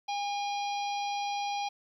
harmonic tone, 812 Hz, G#5, 39 cents flat, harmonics 1 / 3 / 4 / 5 / 6 / 7, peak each -31 / -41 / -43 / -45 / -47 / -48 dBFS, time 0.08-1.69 s, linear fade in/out 10 ms, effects 11-bit

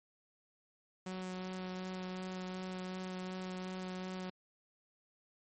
sawtooth tone with vibrato, 185 Hz, F#3, in tune, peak -36 dBFS, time 1.06-4.3 s, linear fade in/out 5 ms, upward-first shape sine, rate 2.7 Hz, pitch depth 9 cents each way, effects MP3 32 kbps

